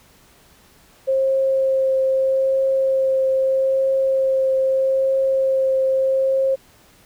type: tone with vibrato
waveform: sine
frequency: 532 Hz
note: C5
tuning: 29 cents sharp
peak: -15 dBFS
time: 1.07-6.56 s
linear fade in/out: 20 ms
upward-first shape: triangle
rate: 0.79 Hz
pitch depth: 11 cents each way
effects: pink hiss -52 dBFS RMS until 7.05 s